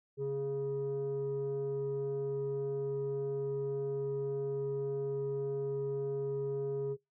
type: tone pair together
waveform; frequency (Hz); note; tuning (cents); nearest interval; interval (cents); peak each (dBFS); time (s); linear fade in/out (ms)
sine; 138.59 / 414; C#3 / G#4; 0 / -5; octave + perfect fifth; 1895; -37 / -32; 0.17-6.97; 50
effects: noise-tail reverb RT60 0.2 s tail -25 dB re dry + tanh soft clip ceiling -29 dBFS